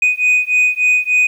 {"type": "beating tone pair", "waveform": "sine", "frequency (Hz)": [2489, 2492.4], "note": ["D#7", "D#7"], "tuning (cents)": [0, 2], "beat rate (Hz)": 3.4, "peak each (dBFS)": -12, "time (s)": [0.02, 1.27], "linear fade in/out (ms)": 5, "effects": ["tanh soft clip ceiling -8 dBFS", "8-bit"]}